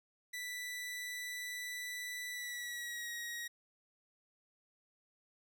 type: tone with pitch glide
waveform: sawtooth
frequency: 1975.5 to 1893.9 Hz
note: B6 to A#6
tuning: 0 to +27 cents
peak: -37 dBFS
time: 0.33-3.48 s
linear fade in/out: 10 ms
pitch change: -73 cents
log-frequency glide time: 2.3-3.11 s
effects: none